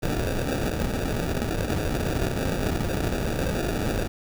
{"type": "noise with sample-and-hold", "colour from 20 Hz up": "pink", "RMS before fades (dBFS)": -26, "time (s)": [0.02, 4.08], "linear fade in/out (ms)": 20, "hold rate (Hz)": 1050, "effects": []}